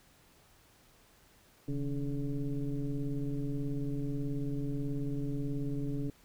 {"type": "tone with frequency modulation", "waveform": "sine", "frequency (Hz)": 136.8, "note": "C#3", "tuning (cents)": -23, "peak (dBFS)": -31, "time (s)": [1.68, 6.1], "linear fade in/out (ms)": 2, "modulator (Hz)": 146, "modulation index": 1.4, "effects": ["pink hiss -63 dBFS RMS until 6.24 s"]}